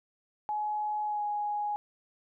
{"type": "tone with pitch glide", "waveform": "sine", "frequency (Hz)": [844, 831.4], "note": ["G#5", "G#5"], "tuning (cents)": [28, 2], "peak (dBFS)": -29, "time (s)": [0.49, 1.76], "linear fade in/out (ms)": 0, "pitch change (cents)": -26, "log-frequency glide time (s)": [1.05, 1.23], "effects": []}